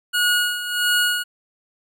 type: tone with tremolo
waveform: 25% pulse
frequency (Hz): 1449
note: F#6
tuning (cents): -37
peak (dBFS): -12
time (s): 0.13-1.24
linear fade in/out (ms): 20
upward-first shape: sine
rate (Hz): 1.5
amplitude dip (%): 70
effects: none

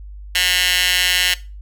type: tone with high-pass filter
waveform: 15% pulse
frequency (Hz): 181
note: F#3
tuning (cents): -38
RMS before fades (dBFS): -17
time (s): 0.35-1.34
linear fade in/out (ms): 2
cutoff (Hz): 2500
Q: 2.1
effects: noise-tail reverb RT60 0.3 s tail -18 dB re dry + added 50 Hz sine -32 dBFS peak until 1.61 s

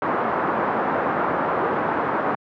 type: low-pass noise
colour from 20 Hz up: white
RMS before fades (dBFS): -22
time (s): 0.02-2.35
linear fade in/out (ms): 2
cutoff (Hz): 1300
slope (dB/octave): 24
effects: high-pass 200 Hz 12 dB/octave

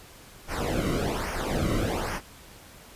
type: noise with flanger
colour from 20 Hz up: brown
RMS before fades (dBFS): -28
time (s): 0.47-2.21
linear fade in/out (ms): 50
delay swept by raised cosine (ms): 0.25 to 1.2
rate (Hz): 1.2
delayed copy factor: -0.8
effects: pink hiss -49 dBFS RMS until 2.95 s + resampled to 32000 Hz

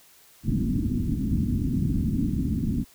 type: low-pass noise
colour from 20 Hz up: white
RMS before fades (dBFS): -25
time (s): 0.43-2.85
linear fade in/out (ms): 50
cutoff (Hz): 280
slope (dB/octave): 48
effects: white hiss -55 dBFS RMS until 2.94 s

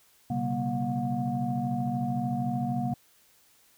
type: tone cluster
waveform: sine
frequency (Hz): 125.8 / 139.1 / 192.3 / 236.1 / 722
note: B2 / C#3 / G3 / A#3 / F#5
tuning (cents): +32 / +6 / -33 / +22 / -43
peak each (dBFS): -34 / -33 / -35 / -30 / -33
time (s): 0.3-2.94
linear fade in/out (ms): 5
effects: tanh soft clip ceiling -17 dBFS + white hiss -62 dBFS RMS until 3.77 s

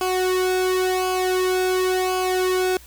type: tone with flanger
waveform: sawtooth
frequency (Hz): 370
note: F#4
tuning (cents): 0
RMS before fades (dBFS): -21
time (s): 0.01-2.77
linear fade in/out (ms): 2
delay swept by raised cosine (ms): 0.52 to 1.72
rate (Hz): 0.93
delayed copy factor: -0.8
effects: added 60 Hz sine -46 dBFS peak until 2.86 s + white hiss -48 dBFS RMS until 2.86 s

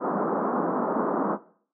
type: band-pass noise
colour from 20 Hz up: pink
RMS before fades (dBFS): -26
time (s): 0-1.38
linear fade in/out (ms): 50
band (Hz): 190 to 1300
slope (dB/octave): 48
effects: noise-tail reverb RT60 0.5 s tail -17 dB re dry

